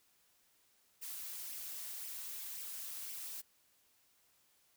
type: noise with flanger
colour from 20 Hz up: blue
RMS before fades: -45 dBFS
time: 1.01-3.42 s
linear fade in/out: 20 ms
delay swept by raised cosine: 0.35 to 5.25 ms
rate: 1.9 Hz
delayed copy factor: +0.5
effects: white hiss -72 dBFS RMS until 4.76 s